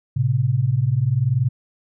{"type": "tone pair together", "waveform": "sine", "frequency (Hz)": [111.9, 132.54], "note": ["A2", "C3"], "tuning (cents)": [30, 23], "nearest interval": "minor third", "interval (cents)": 293, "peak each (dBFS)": [-20, -18], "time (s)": [0.16, 1.49], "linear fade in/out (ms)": 10, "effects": []}